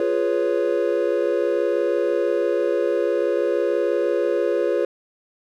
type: chord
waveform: triangle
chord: C# dominant seventh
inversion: first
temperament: equal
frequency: 349.2 / 415.3 / 493.9 / 554.4 Hz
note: E#4 / G#4 / B4 / C#5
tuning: 0 / 0 / 0 / 0 cents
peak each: -22 dBFS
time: 0-4.85 s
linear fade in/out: 2 ms
effects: none

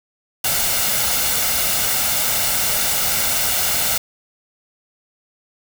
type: noise with comb filter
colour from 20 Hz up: white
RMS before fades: -19 dBFS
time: 0.44-3.98 s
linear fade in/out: 5 ms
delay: 1.4 ms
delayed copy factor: +0.5
effects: none

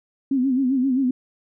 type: tone with vibrato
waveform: sine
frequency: 261.6 Hz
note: C4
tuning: in tune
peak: -17 dBFS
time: 0.31-1.11 s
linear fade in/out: 5 ms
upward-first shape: sine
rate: 7.6 Hz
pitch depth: 96 cents each way
effects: none

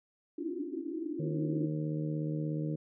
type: band-pass noise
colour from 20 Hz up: white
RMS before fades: -37 dBFS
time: 0.38-1.66 s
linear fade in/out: 5 ms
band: 280 to 350 Hz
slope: 96 dB/octave
type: harmonic tone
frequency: 76.8 Hz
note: D#2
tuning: 22 cents flat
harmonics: 2 / 3 / 4 / 5 / 6 / 7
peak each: -33 / -45 / -37 / -49 / -44 / -46 dBFS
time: 1.19-2.76 s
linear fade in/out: 10 ms
effects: none

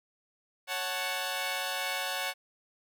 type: chord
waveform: 10% pulse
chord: F# minor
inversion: second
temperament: equal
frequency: 554.4 / 740 / 880 Hz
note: C#5 / F#5 / A5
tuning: 0 / 0 / 0 cents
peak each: -28 / -26 / -29 dBFS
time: 0.67-2.34 s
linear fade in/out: 50 ms
effects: none

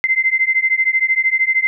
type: beating tone pair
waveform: sine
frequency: 2068 / 2081 Hz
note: C7 / C7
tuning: -21 / -10 cents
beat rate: 13 Hz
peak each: -16 dBFS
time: 0.04-1.67 s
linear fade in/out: 0 ms
effects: none

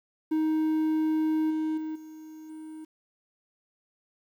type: tone with level steps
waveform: triangle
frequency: 313.4 Hz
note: D#4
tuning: 13 cents sharp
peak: -21 / -24 / -29 / -40 / -37 dBFS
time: 0.31-2.85 s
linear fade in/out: 10 ms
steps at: 1.5 / 1.77 / 1.95 / 2.49 s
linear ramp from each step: 10 ms
effects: 10-bit

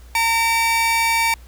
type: tone pair together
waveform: 40% pulse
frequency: 914 / 2303 Hz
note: A#5 / D7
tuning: -34 / -34 cents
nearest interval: octave + major third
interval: 1600 cents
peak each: -18 dBFS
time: 0.15-1.34 s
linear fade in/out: 2 ms
effects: added 60 Hz sine -40 dBFS peak until 1.47 s + pink hiss -51 dBFS RMS until 1.47 s

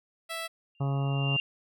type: tone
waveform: 10% pulse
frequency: 659.3 Hz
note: E5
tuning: in tune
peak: -25 dBFS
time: 0.29-0.48 s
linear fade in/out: 20 ms
type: tone with exponential growth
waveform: sine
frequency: 2788 Hz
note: F7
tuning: 4 cents flat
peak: -24 dBFS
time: 0.75-1.4 s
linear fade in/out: 1 ms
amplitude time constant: 140 ms
type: harmonic tone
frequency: 138.59 Hz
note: C#3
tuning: in tune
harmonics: 1 / 2 / 3 / 4 / 5 / 6 / 7 / 8 / 9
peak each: -26 / -39 / -41 / -43 / -41 / -44 / -48 / -45 / -48 dBFS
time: 0.8-1.37 s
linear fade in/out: 10 ms
effects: none

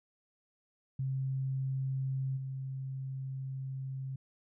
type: tone with level steps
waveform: sine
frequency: 133.3 Hz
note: C3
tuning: 33 cents sharp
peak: -31 / -36 dBFS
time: 0.99-4.16 s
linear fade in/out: 5 ms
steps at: 2.36 s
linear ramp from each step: 20 ms
effects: none

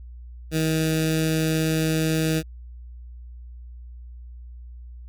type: tone with notch filter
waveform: 15% pulse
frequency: 158.7 Hz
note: D#3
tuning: 35 cents sharp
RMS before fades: -22 dBFS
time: 0.51-2.43 s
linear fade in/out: 50 ms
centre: 940 Hz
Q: 0.61
effects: added 60 Hz sine -37 dBFS peak until 5.08 s + MP3 96 kbps

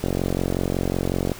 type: click train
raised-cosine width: 2 ms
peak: -9 dBFS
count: 59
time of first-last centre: 0.04-1.318 s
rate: 45.4 Hz
effects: pink hiss -39 dBFS RMS until 1.39 s

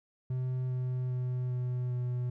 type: tone with pitch steps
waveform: triangle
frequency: 127.8 / 126.77 / 125.75 / 124.74 / 123.73 Hz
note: C3 / B2 / B2 / B2 / B2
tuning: -40 / +46 / +32 / +18 / +4 cents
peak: -28 dBFS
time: 0.3-2.3 s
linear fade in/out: 5 ms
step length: 400 ms
effects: none

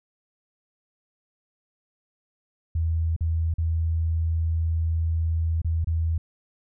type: tone with dropouts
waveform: sine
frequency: 81.7 Hz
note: E2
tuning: 15 cents flat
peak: -21 dBFS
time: 2.75-6.18 s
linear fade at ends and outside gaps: 5 ms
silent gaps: 3.164-3.207 / 3.54-3.582 / 5.618-5.646 / 5.845-5.871 s
effects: none

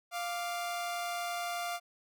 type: tone pair together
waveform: sawtooth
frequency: 698.5 / 1174.7 Hz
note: F5 / D6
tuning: 0 / 0 cents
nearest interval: major sixth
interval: 900 cents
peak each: -31 / -38 dBFS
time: 0.11-1.8 s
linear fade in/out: 50 ms
effects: none

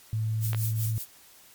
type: tone with pitch glide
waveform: sine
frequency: 110 to 110.89 Hz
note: A2 to A2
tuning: 0 to +14 cents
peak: -25 dBFS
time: 0.13-0.98 s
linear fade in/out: 0 ms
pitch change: +14 cents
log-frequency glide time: 0.33-0.6 s
type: noise with tremolo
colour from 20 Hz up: violet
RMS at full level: -32 dBFS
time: 0.4-1.06 s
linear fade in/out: 50 ms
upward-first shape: triangle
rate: 5.1 Hz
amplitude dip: 90%
type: clicks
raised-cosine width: 0.3 ms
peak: -18 dBFS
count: 2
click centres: 0.532 / 0.547 s
effects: white hiss -54 dBFS RMS until 1.54 s + MP3 96 kbps

